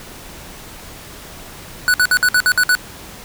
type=tone bursts; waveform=square; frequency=1480 Hz; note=F#6; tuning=in tune; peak=-11 dBFS; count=8; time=1.88-2.751 s; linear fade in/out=0 ms; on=59 ms; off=57 ms; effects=pink hiss -36 dBFS RMS until 3.24 s